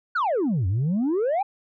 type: exponential two-way sweep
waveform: sine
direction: down then up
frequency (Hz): 1548 to 87.31 to 838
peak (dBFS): -18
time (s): 0.15-1.43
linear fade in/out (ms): 10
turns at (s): 0.67
effects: tanh soft clip ceiling -19 dBFS